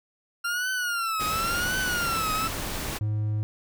40% pulse tone with vibrato, 1385 Hz, F6, 15 cents flat, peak -25 dBFS, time 0.44-2.48 s, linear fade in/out 10 ms, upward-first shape triangle, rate 0.93 Hz, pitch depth 170 cents each way
pink noise, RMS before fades -32 dBFS, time 1.19-2.99 s, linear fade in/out 20 ms
triangle tone, 106.5 Hz, G#2, 44 cents sharp, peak -22 dBFS, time 3.01-3.43 s, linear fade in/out 0 ms
effects none

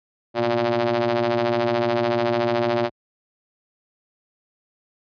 sawtooth ring-modulated tone, 116.54 Hz, A#2, in tune, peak -12 dBFS, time 0.34-2.9 s, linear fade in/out 50 ms, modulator 473 Hz, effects high-pass 60 Hz 12 dB/octave + resampled to 11025 Hz

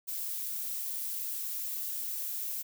violet noise, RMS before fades -36 dBFS, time 0.07-2.63 s, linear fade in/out 20 ms, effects none

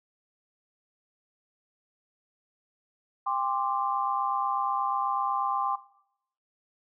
sine chord, G suspended fourth, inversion none, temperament equal with one note detuned, 799.5 / 1046.5 / 1174.7 Hz, G5 / C6 / D6, +34 / 0 / 0 cents, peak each -31 / -29 / -31 dBFS, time 3.26-5.76 s, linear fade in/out 10 ms, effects noise-tail reverb RT60 0.7 s tail -17 dB re dry

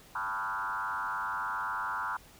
sine tone with frequency modulation, 1190 Hz, D6, 22 cents sharp, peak -31 dBFS, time 0.15-2.17 s, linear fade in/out 5 ms, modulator 100 Hz, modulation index 3.1, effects pink hiss -56 dBFS RMS until 2.39 s

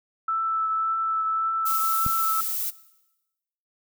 sine tone with vibrato, 1318.5 Hz, E6, in tune, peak -22 dBFS, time 0.28-2.41 s, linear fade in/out 5 ms, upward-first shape triangle, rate 1.8 Hz, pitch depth 12 cents each way
violet noise, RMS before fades -28 dBFS, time 1.65-2.71 s, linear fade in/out 20 ms
click, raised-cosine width 5 ms, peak -17 dBFS, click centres 2.064 s
effects noise-tail reverb RT60 1.0 s tail -18 dB re dry

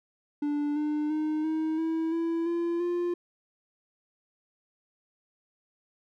triangle tone with pitch steps, 292.6 / 300.1 / 307.9 / 315.8 / 323.9 / 332.2 / 340.8 / 349.6 Hz, D4 / D4 / D#4 / D#4 / E4 / E4 / F4 / F4, -6 / +38 / -18 / +26 / -30 / +13 / -42 / +2 cents, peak -24 dBFS, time 0.42-3.14 s, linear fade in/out 5 ms, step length 340 ms, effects none

